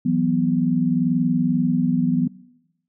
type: chord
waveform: sine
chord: E suspended second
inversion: none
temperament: just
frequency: 164.81 / 185.42 / 247.2 Hz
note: E3 / F#3 / B3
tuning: 0 / +4 / +2 cents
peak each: -23 / -22 / -19 dBFS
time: 0.05-2.28 s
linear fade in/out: 10 ms
effects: noise-tail reverb RT60 0.9 s tail -21 dB re dry